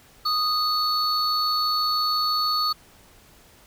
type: tone pair together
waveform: triangle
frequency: 1243 / 4437 Hz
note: D#6 / C#8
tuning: -2 / +1 cents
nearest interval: octave + minor seventh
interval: 2203 cents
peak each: -22 dBFS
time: 0.25-2.73 s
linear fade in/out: 10 ms
effects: pink hiss -53 dBFS RMS until 3.66 s